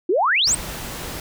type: exponential sweep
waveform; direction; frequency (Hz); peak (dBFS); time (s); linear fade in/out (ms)
sine; up; 324.1 to 8870; -15; 0.09-0.55; 5
type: noise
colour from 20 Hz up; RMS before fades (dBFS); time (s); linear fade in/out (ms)
pink; -31; 0.47-1.2; 2
effects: none